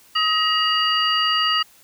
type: tone cluster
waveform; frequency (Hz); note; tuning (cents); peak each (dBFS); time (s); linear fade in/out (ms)
sine; 1264 / 1898 / 2856 / 4675; D#6 / A#6 / F7 / D8; +27 / +31 / +38 / -9; -21 / -27 / -20 / -25; 0.15-1.63; 10
effects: white hiss -52 dBFS RMS until 1.83 s